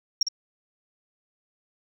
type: tone with echo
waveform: sine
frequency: 5580 Hz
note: F8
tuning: 2 cents flat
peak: -16 dBFS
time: 0.21-0.23 s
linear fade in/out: 5 ms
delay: 56 ms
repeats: 1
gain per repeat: -8 dB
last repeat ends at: 0.286 s
effects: tanh soft clip ceiling -14 dBFS